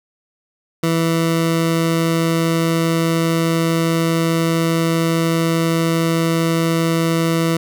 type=tone; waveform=20% pulse; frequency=164.81 Hz; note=E3; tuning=in tune; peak=-10 dBFS; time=0.83-7.57 s; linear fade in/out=5 ms; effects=none